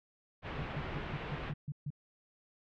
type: low-pass noise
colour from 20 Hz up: pink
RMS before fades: -41 dBFS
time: 0.42-1.54 s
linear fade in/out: 50 ms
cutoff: 2900 Hz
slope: 24 dB/octave
type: tone bursts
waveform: sine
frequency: 145.3 Hz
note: D3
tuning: 18 cents flat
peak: -35 dBFS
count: 8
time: 0.58-1.904 s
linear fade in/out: 5 ms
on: 43 ms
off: 140 ms
effects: none